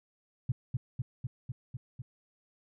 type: tone with echo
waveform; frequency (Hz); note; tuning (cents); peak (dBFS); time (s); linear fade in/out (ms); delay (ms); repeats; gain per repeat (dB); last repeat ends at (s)
sine; 124.4; B2; +13; -25; 0.49-0.52; 5; 250; 6; -2; 2.02
effects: none